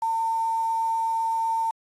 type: tone with quantisation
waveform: sine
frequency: 904 Hz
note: A5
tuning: 47 cents sharp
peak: -22 dBFS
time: 0.02-1.71 s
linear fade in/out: 5 ms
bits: 7
effects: AAC 32 kbps